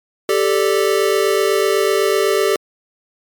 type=chord; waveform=square; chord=G suspended second; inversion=none; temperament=equal; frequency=392 / 440 / 587.3 Hz; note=G4 / A4 / D5; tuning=0 / 0 / 0 cents; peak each=-17 / -18 / -22 dBFS; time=0.29-2.56 s; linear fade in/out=2 ms; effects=MP3 96 kbps